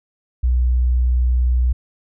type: tone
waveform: sine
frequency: 61.74 Hz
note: B1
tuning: in tune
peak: -13 dBFS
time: 0.43-1.73 s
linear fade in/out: 10 ms
effects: none

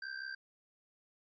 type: tone with amplitude modulation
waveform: square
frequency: 1568 Hz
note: G6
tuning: in tune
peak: -38 dBFS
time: 0.02-0.35 s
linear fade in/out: 5 ms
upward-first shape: sine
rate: 66.1 Hz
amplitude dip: 75%
effects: resampled to 16000 Hz

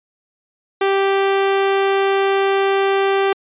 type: tone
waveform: sawtooth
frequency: 391.5 Hz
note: G4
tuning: 2 cents flat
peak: -10 dBFS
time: 0.81-3.33 s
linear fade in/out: 5 ms
effects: resampled to 8000 Hz

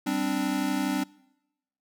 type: chord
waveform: square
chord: G suspended fourth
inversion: none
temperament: equal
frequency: 196 / 261.6 / 293.7 Hz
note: G3 / C4 / D4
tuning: 0 / 0 / 0 cents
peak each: -33 / -30 / -29 dBFS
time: 0.06-1.04 s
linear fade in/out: 10 ms
effects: noise-tail reverb RT60 0.9 s tail -24 dB re dry

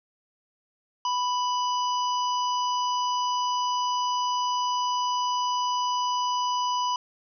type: harmonic tone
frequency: 990 Hz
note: B5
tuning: 4 cents sharp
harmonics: 1 / 3 / 5 / 6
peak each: -24 / -34 / -38 / -40 dBFS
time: 1.05-6.96 s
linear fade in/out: 2 ms
effects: none

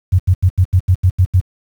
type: tone bursts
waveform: sine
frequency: 91.6 Hz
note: F#2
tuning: 17 cents flat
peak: -6 dBFS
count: 9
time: 0.12-1.403 s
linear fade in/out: 10 ms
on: 67 ms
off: 85 ms
effects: high-pass 60 Hz 12 dB/octave + 7-bit

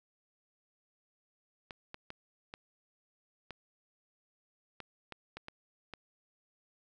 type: clicks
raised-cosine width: 0.3 ms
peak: -27 dBFS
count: 10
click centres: 1.708 / 1.944 / 2.104 / 2.539 / 3.507 / 4.803 / 5.123 / 5.37 / 5.484 / 5.937 s
effects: none

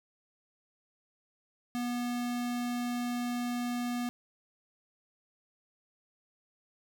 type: tone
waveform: square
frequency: 242.9 Hz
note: B3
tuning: 29 cents flat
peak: -32 dBFS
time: 1.75-4.09 s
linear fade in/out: 0 ms
effects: none

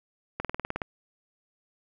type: slowing click train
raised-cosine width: 0.5 ms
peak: -15 dBFS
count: 9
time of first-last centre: 0.4-0.818 s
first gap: 47 ms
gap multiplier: 1.03
effects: none

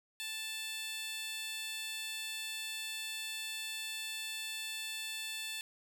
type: tone with high-pass filter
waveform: 15% pulse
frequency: 880 Hz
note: A5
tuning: in tune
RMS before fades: -41 dBFS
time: 0.2-5.61 s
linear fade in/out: 0 ms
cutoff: 3200 Hz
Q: 1.1
effects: none

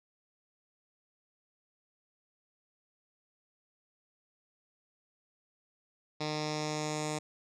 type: tone with low-pass filter sweep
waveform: 10% pulse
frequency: 152.4 Hz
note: D#3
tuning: 36 cents flat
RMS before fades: -35 dBFS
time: 6.2-7.19 s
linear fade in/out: 10 ms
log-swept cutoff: 4800 to 7700 Hz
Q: 3.1
effects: none

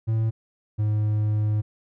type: tone pair in turn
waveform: triangle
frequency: 111.5 / 106.27 Hz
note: A2 / G#2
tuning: +23 / +40 cents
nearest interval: minor second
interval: 83 cents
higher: first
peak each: -18 dBFS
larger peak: neither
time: 0.07-0.31 / 0.78-1.62 s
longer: second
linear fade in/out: 20 ms
effects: none

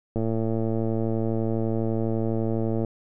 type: click train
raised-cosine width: 2 ms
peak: -14 dBFS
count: 302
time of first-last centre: 0.16-2.848 s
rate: 112 Hz
effects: none

